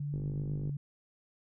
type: tone with vibrato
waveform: sine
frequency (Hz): 143.9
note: D3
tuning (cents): -35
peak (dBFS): -33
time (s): 0-0.77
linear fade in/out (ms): 5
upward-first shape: sine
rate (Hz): 2.3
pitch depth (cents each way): 13
type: click train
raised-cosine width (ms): 3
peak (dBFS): -29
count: 29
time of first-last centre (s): 0.14-0.694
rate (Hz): 50.5
effects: none